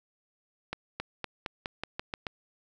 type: accelerating click train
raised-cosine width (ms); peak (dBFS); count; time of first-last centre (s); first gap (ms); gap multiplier
0.3; -17; 9; 0.73-2.268; 270; 0.9
effects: none